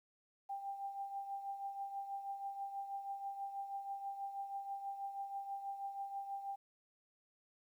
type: tone with tremolo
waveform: sine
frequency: 792 Hz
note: G5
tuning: 18 cents sharp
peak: -38 dBFS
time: 0.49-6.56 s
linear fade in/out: 10 ms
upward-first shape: triangle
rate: 6.2 Hz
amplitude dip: 65%
effects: 12-bit